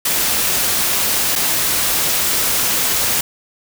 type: noise with dropouts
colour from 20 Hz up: white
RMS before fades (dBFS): -17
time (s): 0.05-3.21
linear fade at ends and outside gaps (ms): 5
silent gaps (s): 1.355-1.359
effects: none